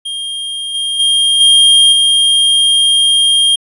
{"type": "tone with level steps", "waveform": "square", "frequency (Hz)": 3218, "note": "G7", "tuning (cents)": 45, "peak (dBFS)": [-19, -15, -9, -5, -8], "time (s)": [0.05, 3.56], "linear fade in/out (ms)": 10, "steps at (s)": [0.74, 0.99, 1.4, 1.92], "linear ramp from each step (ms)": 10, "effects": ["resampled to 24000 Hz"]}